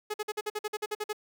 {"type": "tone bursts", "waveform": "sawtooth", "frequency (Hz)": 423.2, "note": "G#4", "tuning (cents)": 33, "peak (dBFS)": -26, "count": 12, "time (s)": [0.1, 1.131], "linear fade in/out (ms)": 10, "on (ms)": 41, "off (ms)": 49, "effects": []}